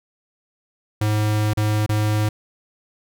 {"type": "tone with dropouts", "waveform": "square", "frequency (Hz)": 106.4, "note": "G#2", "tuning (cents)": 42, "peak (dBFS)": -18, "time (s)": [1.01, 2.29], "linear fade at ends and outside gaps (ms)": 5, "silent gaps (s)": [[1.535, 1.572], [1.863, 1.892]], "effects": []}